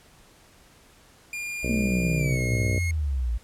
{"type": "tone with pitch glide", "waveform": "45% pulse", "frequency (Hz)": [2410, 2160], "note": ["D7", "C#7"], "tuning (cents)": [44, -45], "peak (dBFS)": -30, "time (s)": [1.33, 2.91], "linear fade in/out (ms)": 2, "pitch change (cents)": -189, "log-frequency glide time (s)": [2.17, 2.4]}
{"type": "harmonic tone", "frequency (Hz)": 61.8, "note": "B1", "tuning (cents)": 2, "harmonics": [1, 2, 3, 4, 5, 6, 7, 8, 9, 10], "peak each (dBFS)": [-30, -33, -35, -36, -37, -38, -38, -39, -40, -40], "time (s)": [1.63, 2.79], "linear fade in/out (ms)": 5}
{"type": "exponential sweep", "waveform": "sine", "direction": "down", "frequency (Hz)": [232.3, 55], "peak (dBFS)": -23, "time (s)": [1.69, 3.38], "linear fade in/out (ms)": 10}
{"effects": ["pink hiss -55 dBFS RMS until 3.43 s", "low-pass 12000 Hz 12 dB/octave"]}